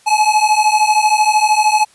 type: beating tone pair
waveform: square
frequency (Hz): 847 / 860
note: G#5 / A5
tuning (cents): +34 / -40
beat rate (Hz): 13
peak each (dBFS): -14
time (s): 0.06-1.85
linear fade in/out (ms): 20
effects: white hiss -50 dBFS RMS until 1.94 s + resampled to 24000 Hz